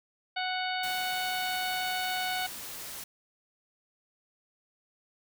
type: harmonic tone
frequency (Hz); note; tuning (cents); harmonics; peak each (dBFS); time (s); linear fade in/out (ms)
740; F#5; 0; 1 / 2 / 3 / 4 / 5 / 6; -33 / -36 / -38 / -39 / -40 / -41; 0.36-2.47; 10
type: noise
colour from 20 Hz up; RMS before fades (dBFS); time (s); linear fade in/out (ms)
white; -41; 0.83-3.04; 5
effects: none